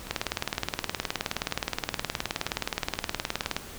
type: two click trains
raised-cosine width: 0.2 ms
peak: -9 / -22 dBFS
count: 67 / 8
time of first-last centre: 0.11-3.565 / 0.07-3.435 s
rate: 19.1 / 2.08 Hz
effects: pink hiss -43 dBFS RMS until 3.78 s